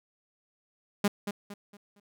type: tone with echo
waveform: sawtooth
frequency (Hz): 203.5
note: G#3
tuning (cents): -35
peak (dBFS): -18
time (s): 1.04-1.08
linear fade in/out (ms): 5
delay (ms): 230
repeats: 4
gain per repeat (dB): -9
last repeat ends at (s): 2
effects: none